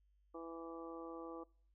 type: harmonic tone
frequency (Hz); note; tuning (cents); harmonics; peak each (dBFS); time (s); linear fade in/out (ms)
165.7; E3; +9; 2 / 3 / 4 / 5 / 6 / 7; -49 / -50 / -57 / -57 / -61 / -54; 0.34-1.44; 10
effects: noise-tail reverb RT60 0.5 s tail -24 dB re dry + added 50 Hz sine -70 dBFS peak until 1.74 s